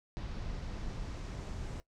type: noise with low-pass filter sweep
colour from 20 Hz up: brown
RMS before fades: -40 dBFS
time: 0.17-1.8 s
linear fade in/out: 0 ms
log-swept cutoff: 4900 to 7400 Hz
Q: 1.4
effects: noise-tail reverb RT60 0.1 s tail -18 dB re dry